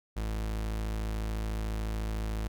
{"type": "tone", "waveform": "40% pulse", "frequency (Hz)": 53.9, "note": "A1", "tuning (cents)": -35, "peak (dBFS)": -30, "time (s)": [0.16, 2.48], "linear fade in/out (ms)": 10, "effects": []}